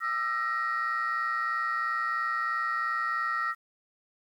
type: tone cluster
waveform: sine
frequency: 1216 / 1339 / 1882 Hz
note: D#6 / E6 / A#6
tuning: -40 / +27 / +16 cents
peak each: -35 / -28 / -30 dBFS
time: 0-3.55 s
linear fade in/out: 50 ms
effects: tanh soft clip ceiling -22 dBFS + 10-bit